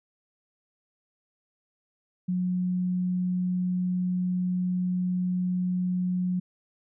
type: tone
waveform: sine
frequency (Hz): 181.3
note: F#3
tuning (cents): -35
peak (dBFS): -24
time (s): 2.28-6.4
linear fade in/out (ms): 10
effects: none